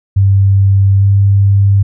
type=tone with pitch glide; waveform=sine; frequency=98 to 99.31 Hz; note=G2 to G2; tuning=0 to +23 cents; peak=-5 dBFS; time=0.16-1.83 s; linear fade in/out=10 ms; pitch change=+23 cents; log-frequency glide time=0.99-1.04 s; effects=none